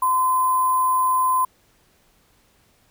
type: tone with sample-and-hold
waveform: sine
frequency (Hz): 1026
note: C6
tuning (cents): -34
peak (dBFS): -16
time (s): 0.02-1.45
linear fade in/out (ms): 5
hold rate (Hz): 11025
effects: pink hiss -60 dBFS RMS until 2.9 s